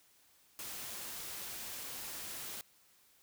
white noise, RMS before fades -44 dBFS, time 0.59-2.61 s, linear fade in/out 0 ms, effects white hiss -67 dBFS RMS until 3.22 s

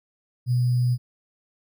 sine tone with sample-and-hold, 123.47 Hz, B2, in tune, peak -18 dBFS, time 0.46-0.98 s, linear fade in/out 50 ms, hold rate 4900 Hz, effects none

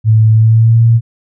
sine tone with pitch glide, 110 to 115.4 Hz, A2 to A#2, 0 to -17 cents, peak -4 dBFS, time 0.04-1.01 s, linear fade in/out 50 ms, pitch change +83 cents, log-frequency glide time 0.32-0.83 s, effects none

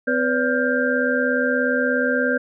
sine tone cluster, 255.3 / 494.1 / 571 / 1416 / 1582 Hz, C4 / B4 / D5 / F6 / G6, -42 / +1 / -49 / +23 / +15 cents, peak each -23 / -23 / -25 / -29 / -22 dBFS, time 0.07-2.38 s, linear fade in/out 10 ms, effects none

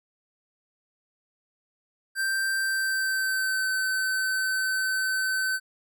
square tone with pitch glide, 1568 to 1529.5 Hz, G6 to G6, 0 to -43 cents, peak -25 dBFS, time 2.15-5.6 s, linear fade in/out 50 ms, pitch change -43 cents, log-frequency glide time 2.58-3.71 s, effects none

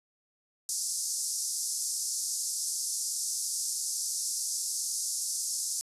pink band-pass noise, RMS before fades -33 dBFS, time 0.69-5.81 s, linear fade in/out 0 ms, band 5100 to 11000 Hz, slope 48 dB/octave, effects resampled to 32000 Hz

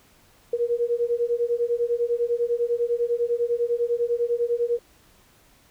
sine beating tone pair, 470 / 480 Hz, A#4 / B4, +14 / -49 cents, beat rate 10 Hz, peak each -24 dBFS, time 0.53-4.79 s, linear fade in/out 5 ms, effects pink hiss -57 dBFS RMS until 5.7 s

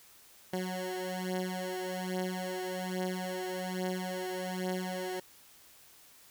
15% pulse beating tone pair, 183.7 / 184.9 Hz, F#3 / F#3, -12 / -1 cents, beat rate 1.2 Hz, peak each -30 / -31 dBFS, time 0.53-5.2 s, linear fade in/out 5 ms, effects white hiss -58 dBFS RMS until 6.3 s

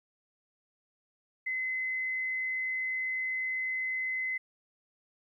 sine tone, 2042 Hz, C7, 43 cents flat, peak -30 dBFS, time 1.46-4.38 s, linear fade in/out 10 ms, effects 12-bit

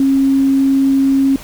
sine tone, 271.2 Hz, C#4, 38 cents flat, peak -9 dBFS, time 0-1.36 s, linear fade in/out 2 ms, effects pink hiss -35 dBFS RMS until 1.43 s

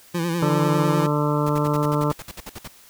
25% pulse tone with vibrato, 169.5 Hz, E3, 49 cents sharp, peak -18 dBFS, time 0.14-1.07 s, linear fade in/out 10 ms, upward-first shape sine, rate 10 Hz, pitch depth 61 cents each way
harmonic tone, 148.2 Hz, D3, 16 cents sharp, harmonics 1 / 2 / 3 / 4 / 6 / 7 / 8 / 9, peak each -22 / -25 / -27 / -28 / -30 / -30 / -31 / -32 dBFS, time 0.42-2.12 s, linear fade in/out 5 ms
pink noise bursts, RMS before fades -35 dBFS, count 14, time 1.46-2.678 s, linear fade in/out 5 ms, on 35 ms, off 56 ms
effects white hiss -50 dBFS RMS until 2.89 s

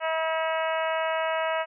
harmonic tone with a mistuned harmonic, 321.7 Hz, E4, 42 cents flat, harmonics 2 / 3 / 4 / 5 / 6 / 7 / 8 / 9, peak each -27 / -31 / -33 / -35 / -37 / -38 / -39 / -40 dBFS, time 0-1.66 s, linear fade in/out 50 ms, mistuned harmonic 7, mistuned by -26 cents, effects none

